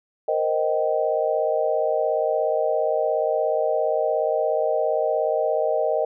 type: chord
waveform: sine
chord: C minor seventh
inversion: third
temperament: equal with one note detuned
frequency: 466.2 / 523.3 / 622.3 / 775.4 Hz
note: Bb4 / C5 / Eb5 / G5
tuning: 0 / 0 / 0 / -19 cents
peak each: -25 / -27 / -22 / -28 dBFS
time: 0.28-6.05 s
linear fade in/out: 5 ms
effects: none